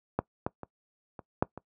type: clicks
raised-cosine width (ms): 1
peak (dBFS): -12 / -15 / -25 / -27 / -9 / -26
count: 6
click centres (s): 0.19 / 0.465 / 0.633 / 1.192 / 1.425 / 1.576
effects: noise-tail reverb RT60 0.1 s tail -21 dB re dry + high-pass 80 Hz 12 dB/octave